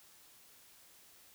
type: silence
effects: white hiss -61 dBFS RMS until 1.34 s